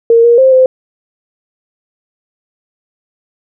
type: tone with pitch steps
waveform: sine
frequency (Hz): 462.1 / 472.2 / 526 / 517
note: A#4 / A#4 / C5 / C5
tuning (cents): -15 / +22 / +9 / -21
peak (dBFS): -3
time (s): 0.1-0.66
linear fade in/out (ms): 2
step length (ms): 140
effects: none